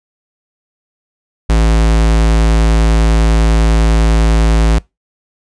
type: tone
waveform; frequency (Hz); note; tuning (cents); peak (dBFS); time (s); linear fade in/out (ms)
square; 55; A1; 0; -8; 1.49-4.79; 10
effects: noise-tail reverb RT60 0.2 s tail -23 dB re dry + resampled to 22050 Hz